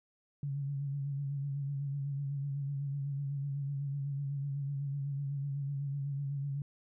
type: tone with vibrato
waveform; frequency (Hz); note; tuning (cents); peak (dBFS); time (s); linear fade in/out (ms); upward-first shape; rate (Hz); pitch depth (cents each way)
sine; 140.2; C#3; +20; -33; 0.43-6.62; 2; sine; 8; 42
effects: none